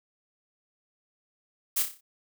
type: noise with echo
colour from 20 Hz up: blue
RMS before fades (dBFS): -26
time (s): 1.76-1.83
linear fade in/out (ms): 10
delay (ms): 30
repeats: 6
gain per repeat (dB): -6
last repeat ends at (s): 2.01
effects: none